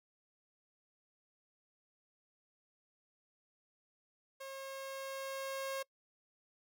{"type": "tone with level ramp", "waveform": "sawtooth", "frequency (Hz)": 540, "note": "C#5", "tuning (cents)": -45, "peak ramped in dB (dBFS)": [-41, -33], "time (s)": [4.4, 5.83], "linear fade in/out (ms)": 10, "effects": ["noise-tail reverb RT60 0.1 s tail -25 dB re dry"]}